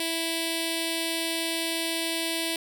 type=tone with notch filter; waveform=5% pulse; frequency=329.6 Hz; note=E4; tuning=in tune; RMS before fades=-29 dBFS; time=0-2.56 s; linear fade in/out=2 ms; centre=1300 Hz; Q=0.6; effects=none